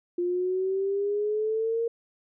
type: exponential sweep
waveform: sine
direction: up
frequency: 349.2 to 466.2 Hz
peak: -24 dBFS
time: 0.18-1.88 s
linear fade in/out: 5 ms
effects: none